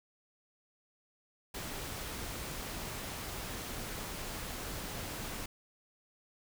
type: noise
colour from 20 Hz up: pink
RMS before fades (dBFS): -41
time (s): 1.54-5.46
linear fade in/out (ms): 5
effects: none